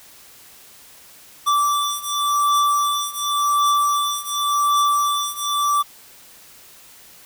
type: beating tone pair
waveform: square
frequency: 1164 / 1164.9 Hz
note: D6 / D6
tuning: -16 / -14 cents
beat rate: 0.9 Hz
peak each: -22 / -20 dBFS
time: 1.46-5.83 s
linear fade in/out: 20 ms
effects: white hiss -46 dBFS RMS until 7.25 s